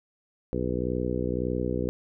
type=harmonic tone; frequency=61.8 Hz; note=B1; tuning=2 cents sharp; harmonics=1 / 2 / 3 / 4 / 5 / 6 / 7 / 8; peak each=-34 / -34 / -34 / -34 / -34 / -34 / -34 / -34 dBFS; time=0.53-1.89 s; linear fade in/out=0 ms; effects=none